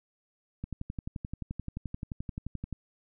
click train, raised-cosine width 5 ms, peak -23 dBFS, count 25, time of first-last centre 0.64-2.727 s, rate 11.5 Hz, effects none

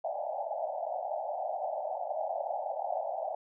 pink band-pass noise, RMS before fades -35 dBFS, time 0.04-3.35 s, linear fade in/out 5 ms, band 580 to 830 Hz, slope 96 dB/octave, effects none

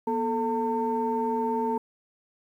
sine tone cluster, 240.5 / 440.3 / 904 Hz, B3 / A4 / A5, -46 / +1 / +47 cents, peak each -29 / -28 / -27 dBFS, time 0.07-1.78 s, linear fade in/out 5 ms, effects tanh soft clip ceiling -16 dBFS + 10-bit

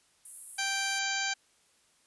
pink high-pass noise, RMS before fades -42 dBFS, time 0.25-0.99 s, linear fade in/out 5 ms, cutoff 9100 Hz, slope 48 dB/octave
harmonic tone, 784 Hz, G5, in tune, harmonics 1 / 2 / 3 / 4 / 5 / 6 / 7 / 8 / 9, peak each -38 / -34 / -36 / -39 / -41 / -38 / -48 / -39 / -41 dBFS, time 0.58-1.34 s, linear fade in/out 10 ms
effects white hiss -67 dBFS RMS until 2.06 s + resampled to 24000 Hz

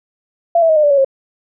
sine tone with pitch steps, 681 / 655.1 / 630.3 / 606.4 / 583.3 / 561.2 / 539.9 Hz, F5 / E5 / D#5 / D#5 / D5 / C#5 / C#5, -44 / -11 / +22 / -45 / -12 / +21 / -46 cents, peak -8 dBFS, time 0.55-1.047 s, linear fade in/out 5 ms, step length 71 ms, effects none

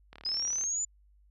click train, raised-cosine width 0.3 ms, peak -31 dBFS, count 20, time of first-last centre 0.13-0.638 s, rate 37.4 Hz
sine linear sweep, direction up, 4978 to 7110 Hz, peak -29 dBFS, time 0.25-0.85 s, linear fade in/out 5 ms
effects added 50 Hz sine -59 dBFS peak until 1.3 s

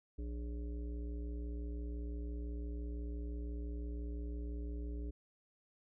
harmonic tone with a mistuned harmonic, 59 Hz, A#1, 22 cents sharp, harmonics 1 / 3 / 5 / 7 / 9 / 10, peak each -39 / -55 / -49 / -53 / -66 / -67 dBFS, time 0.18-5.11 s, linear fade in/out 10 ms, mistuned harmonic 10, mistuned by -39 cents, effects none

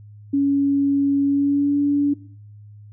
sine tone with pitch glide, 280 to 286.5 Hz, C#4 to D4, +18 to -43 cents, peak -15 dBFS, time 0.33-2.14 s, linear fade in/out 10 ms, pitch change +39 cents, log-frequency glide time 1.24-1.79 s, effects noise-tail reverb RT60 0.5 s tail -18 dB re dry + added 104 Hz sine -40 dBFS peak until 2.92 s

